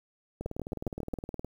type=two click trains; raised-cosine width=2 ms; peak=-23 / -20 dBFS; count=21 / 6; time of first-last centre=0.41-1.446 / 0.46-1.139 s; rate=19.3 / 7.36 Hz; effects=9-bit